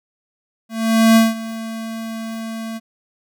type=tone with ADSR envelope; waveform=square; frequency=224.7 Hz; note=A3; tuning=37 cents sharp; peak=-8 dBFS; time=0.69-2.8 s; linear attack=470 ms; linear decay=180 ms; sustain=-18 dB; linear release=35 ms; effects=none